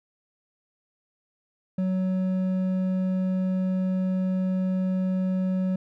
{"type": "tone with hard clipping", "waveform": "triangle", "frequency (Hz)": 186.3, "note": "F#3", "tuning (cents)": 12, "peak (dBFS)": -24, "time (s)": [1.78, 5.76], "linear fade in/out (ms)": 5, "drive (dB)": 9, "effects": []}